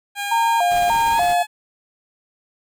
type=tone with pitch glide; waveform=15% pulse; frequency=809 to 852.7 Hz; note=G#5 to G#5; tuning=-46 to +45 cents; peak=-17 dBFS; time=0.15-1.47 s; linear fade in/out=50 ms; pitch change=+91 cents; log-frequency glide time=1.11-1.22 s
type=tone with vibrato; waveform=sine; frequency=805 Hz; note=G5; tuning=46 cents sharp; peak=-15 dBFS; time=0.31-1.43 s; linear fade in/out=10 ms; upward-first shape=square; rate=1.7 Hz; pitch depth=230 cents each way
type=noise with tremolo; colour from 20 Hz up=pink; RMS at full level=-33 dBFS; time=0.7-1.35 s; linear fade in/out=20 ms; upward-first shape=triangle; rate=17 Hz; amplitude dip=35%
effects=none